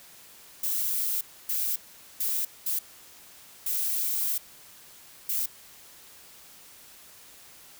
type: noise bursts at uneven times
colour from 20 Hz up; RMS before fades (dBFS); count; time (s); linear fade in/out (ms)
violet; -28; 6; 0.63-1.21 / 1.49-1.76 / 2.2-2.45 / 2.66-2.79 / 3.66-4.38 / 5.29-5.46; 5
effects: white hiss -51 dBFS RMS until 7.79 s